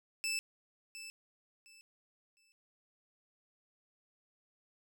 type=tone with echo; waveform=20% pulse; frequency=2637 Hz; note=E7; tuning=in tune; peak=-29 dBFS; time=0.24-0.39 s; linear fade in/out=0 ms; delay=710 ms; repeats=3; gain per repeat=-12 dB; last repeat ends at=2.52 s; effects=none